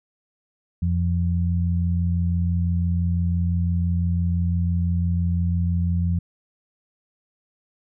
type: tone pair together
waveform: sine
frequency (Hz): 86.95 / 172.9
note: F2 / F3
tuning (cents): -7 / -17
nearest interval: octave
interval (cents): 1190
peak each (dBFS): -20 / -24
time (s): 0.82-6.19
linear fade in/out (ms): 5
effects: none

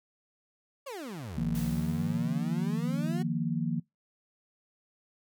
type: exponential two-way sweep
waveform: 30% pulse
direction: down then up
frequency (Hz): 587.3 to 49.79 to 377.3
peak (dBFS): -35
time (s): 0.86-3.23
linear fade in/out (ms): 10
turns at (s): 1.46
type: chord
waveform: sine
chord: Eb suspended second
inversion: none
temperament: equal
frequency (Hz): 155.56 / 174.61 / 233.1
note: Eb3 / F3 / Bb3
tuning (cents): 0 / 0 / 0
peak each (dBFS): -32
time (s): 1.37-3.8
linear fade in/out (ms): 10
type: noise with exponential decay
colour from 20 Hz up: white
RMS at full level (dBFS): -43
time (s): 1.55-2.84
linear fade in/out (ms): 2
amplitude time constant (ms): 280
effects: noise-tail reverb RT60 0.2 s tail -25 dB re dry

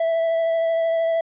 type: tone with vibrato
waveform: triangle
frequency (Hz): 659.3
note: E5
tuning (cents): 0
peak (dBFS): -16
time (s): 0-1.21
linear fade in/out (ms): 5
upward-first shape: triangle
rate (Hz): 13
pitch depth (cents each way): 15
effects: resampled to 8000 Hz

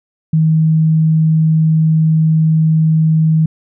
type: tone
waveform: sine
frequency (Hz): 158.7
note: D#3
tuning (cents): +35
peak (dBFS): -8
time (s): 0.33-3.46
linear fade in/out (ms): 5
effects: none

